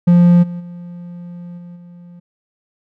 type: tone with level steps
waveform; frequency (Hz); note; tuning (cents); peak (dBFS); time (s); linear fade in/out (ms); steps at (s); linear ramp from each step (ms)
triangle; 174.61; F3; 0; -4 / -21 / -27 / -30 / -34; 0.07-2.2; 10; 0.42 / 0.59 / 1.57 / 1.75; 20
effects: none